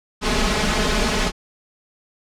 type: noise with comb filter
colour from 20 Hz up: pink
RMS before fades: -19 dBFS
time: 0.21-1.32 s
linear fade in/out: 50 ms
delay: 4.7 ms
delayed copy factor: +0.95
effects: low-pass 6000 Hz 12 dB/octave